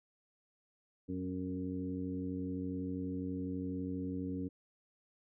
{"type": "harmonic tone with a mistuned harmonic", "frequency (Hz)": 92.1, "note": "F#2", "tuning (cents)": -7, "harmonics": [1, 2, 3, 4, 5], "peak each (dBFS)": [-44, -42, -38, -51, -47], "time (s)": [1.08, 4.49], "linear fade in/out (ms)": 20, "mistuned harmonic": 4, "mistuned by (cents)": 15, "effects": []}